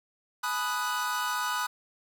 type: chord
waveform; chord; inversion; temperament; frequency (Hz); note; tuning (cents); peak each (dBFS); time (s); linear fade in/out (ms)
45% pulse; G# minor seventh; none; equal with one note detuned; 847.6 / 987.8 / 1244.5 / 1480; G#5 / B5 / D#6 / F#6; +35 / 0 / 0 / 0; -39 / -33 / -33 / -33; 0.43-1.67; 10
effects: none